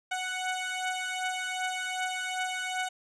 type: beating tone pair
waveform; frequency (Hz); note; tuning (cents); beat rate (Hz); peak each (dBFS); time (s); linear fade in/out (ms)
15% pulse; 740 / 742.6; F#5 / F#5; 0 / +6; 2.6; -26 / -29; 0.11-2.89; 10
effects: resampled to 24000 Hz